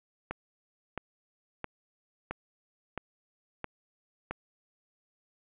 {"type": "click train", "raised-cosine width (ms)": 0.5, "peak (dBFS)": -19, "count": 7, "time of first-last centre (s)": [0.31, 4.31], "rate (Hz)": 1.5, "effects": ["resampled to 8000 Hz", "10-bit"]}